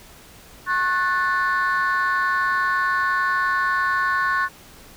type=chord; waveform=sine; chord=F# minor; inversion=second; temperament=equal with one note detuned; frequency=1088.4 / 1480 / 1760 Hz; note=C#6 / F#6 / A6; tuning=-32 / 0 / 0 cents; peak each=-20 / -21 / -23 dBFS; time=0.66-4.49 s; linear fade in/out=50 ms; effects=tanh soft clip ceiling -14 dBFS + pink hiss -46 dBFS RMS until 4.96 s